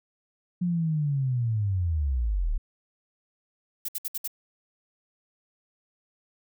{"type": "linear sweep", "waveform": "sine", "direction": "down", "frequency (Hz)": [180.3, 31.87], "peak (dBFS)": -23, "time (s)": [0.61, 2.58], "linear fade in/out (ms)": 10}
{"type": "noise bursts", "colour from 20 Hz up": "violet", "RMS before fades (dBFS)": -31, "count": 5, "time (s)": [3.85, 4.277], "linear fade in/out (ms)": 5, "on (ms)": 35, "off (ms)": 63}
{"effects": []}